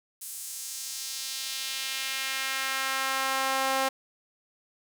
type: tone with high-pass filter sweep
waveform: sawtooth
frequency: 266.6 Hz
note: C4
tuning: 33 cents sharp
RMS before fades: -31 dBFS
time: 0.21-3.89 s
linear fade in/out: 10 ms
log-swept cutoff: 9500 to 670 Hz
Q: 1.2
effects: none